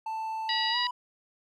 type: tone with pitch glide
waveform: triangle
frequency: 884 to 986.5 Hz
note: A5 to B5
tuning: +8 to -2 cents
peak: -29 dBFS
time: 0.06-0.91 s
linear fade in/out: 5 ms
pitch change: +190 cents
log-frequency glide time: 0.7-0.77 s
type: harmonic tone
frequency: 966 Hz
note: B5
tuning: 39 cents flat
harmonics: 2 / 3 / 4 / 5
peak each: -32 / -32 / -32 / -32 dBFS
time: 0.49-0.87 s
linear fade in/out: 2 ms
effects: none